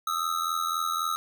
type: ring-modulated tone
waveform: square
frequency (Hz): 1282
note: E6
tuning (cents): -49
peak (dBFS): -24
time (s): 0.07-1.16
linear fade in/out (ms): 0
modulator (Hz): 41.9
effects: none